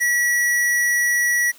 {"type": "tone", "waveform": "square", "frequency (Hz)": 1934, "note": "B6", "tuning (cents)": -37, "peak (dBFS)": -17, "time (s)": [0, 1.52], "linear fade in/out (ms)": 20, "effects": ["white hiss -48 dBFS RMS until 1.58 s", "high-pass 150 Hz 12 dB/octave"]}